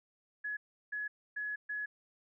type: tone bursts at uneven times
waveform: sine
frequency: 1691 Hz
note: G#6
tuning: 31 cents sharp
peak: -35 dBFS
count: 4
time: 0.44-0.57 / 0.92-1.08 / 1.36-1.56 / 1.69-1.86 s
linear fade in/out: 10 ms
effects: none